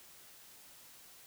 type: silence
effects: white hiss -57 dBFS RMS until 1.26 s